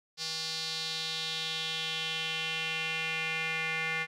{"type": "tone with band-pass filter sweep", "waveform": "square", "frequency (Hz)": 160.8, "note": "E3", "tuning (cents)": -43, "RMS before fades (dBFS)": -34, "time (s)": [0.17, 4.07], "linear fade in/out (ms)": 50, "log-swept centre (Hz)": [4700, 2100], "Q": 3.6, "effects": []}